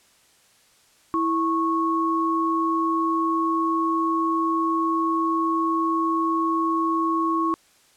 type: tone pair together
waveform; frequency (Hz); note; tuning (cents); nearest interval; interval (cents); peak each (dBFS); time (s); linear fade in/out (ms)
sine; 328.1 / 1100; E4 / C#6; -8 / -14; octave + major sixth; 2094; -23 / -22; 1.14-7.54; 0
effects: white hiss -58 dBFS RMS until 7.96 s + low-pass 10000 Hz 12 dB/octave